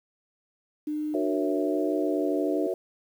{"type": "tone with vibrato", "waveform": "sine", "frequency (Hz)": 300, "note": "D4", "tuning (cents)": 37, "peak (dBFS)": -27, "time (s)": [0.87, 2.67], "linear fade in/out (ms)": 5, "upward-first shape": "sine", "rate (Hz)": 1.2, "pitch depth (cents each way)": 21}
{"type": "chord", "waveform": "sine", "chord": "F# dominant seventh", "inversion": "none", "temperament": "equal", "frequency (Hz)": [370, 466.2, 554.4, 659.3], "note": ["F#4", "A#4", "C#5", "E5"], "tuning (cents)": [0, 0, 0, 0], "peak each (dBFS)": [-29, -32, -33, -32], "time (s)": [1.14, 2.74], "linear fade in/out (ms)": 2}
{"effects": ["9-bit"]}